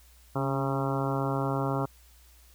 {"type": "harmonic tone with a mistuned harmonic", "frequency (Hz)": 135.8, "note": "C#3", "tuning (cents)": -35, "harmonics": [1, 2, 3, 4, 5, 6, 7, 8, 9, 10], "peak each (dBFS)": [-30, -33, -35, -36, -37, -38, -38, -39, -40, -40], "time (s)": [0.35, 1.86], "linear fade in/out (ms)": 10, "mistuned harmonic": 2, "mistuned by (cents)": 37, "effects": ["added 60 Hz sine -55 dBFS peak until 2.54 s", "white hiss -60 dBFS RMS until 2.54 s"]}